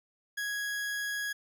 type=tone; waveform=40% pulse; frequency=1661.2 Hz; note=G#6; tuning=in tune; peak=-31 dBFS; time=0.37-1.33 s; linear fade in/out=10 ms; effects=none